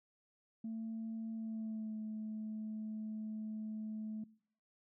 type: tone with pitch glide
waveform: sine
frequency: 223.9 to 216.6 Hz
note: A3 to A3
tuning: +30 to -27 cents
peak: -38 dBFS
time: 0.64-4.24 s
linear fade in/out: 5 ms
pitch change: -57 cents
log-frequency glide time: 1.33-1.96 s
effects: noise-tail reverb RT60 0.6 s tail -23 dB re dry + tanh soft clip ceiling -36 dBFS